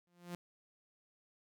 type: tone with exponential growth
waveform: sawtooth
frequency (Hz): 175.1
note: F3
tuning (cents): +5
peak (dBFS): -35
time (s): 0.07-0.35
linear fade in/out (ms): 0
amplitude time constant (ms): 59
effects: none